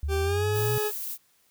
sine exponential sweep, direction up, 71 to 123.47 Hz, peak -26 dBFS, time 0.03-0.78 s, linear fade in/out 0 ms
40% pulse tone with pitch glide, 392 to 422.6 Hz, G4 to G#4, 0 to +30 cents, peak -25 dBFS, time 0.08-0.92 s, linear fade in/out 50 ms, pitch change +130 cents, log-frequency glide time 0.24-0.45 s
violet noise, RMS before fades -34 dBFS, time 0.53-1.18 s, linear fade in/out 50 ms
effects white hiss -65 dBFS RMS until 1.5 s

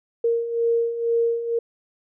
sine beating tone pair, 463.3 / 465.4 Hz, A#4 / A#4, -11 / -3 cents, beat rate 2.1 Hz, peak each -26 / -20 dBFS, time 0.24-1.59 s, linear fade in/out 5 ms, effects none

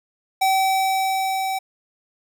square tone with level ramp, 767 Hz, G5, 38 cents flat, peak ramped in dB -16 to -23 dBFS, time 0.41-1.59 s, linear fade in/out 10 ms, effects none

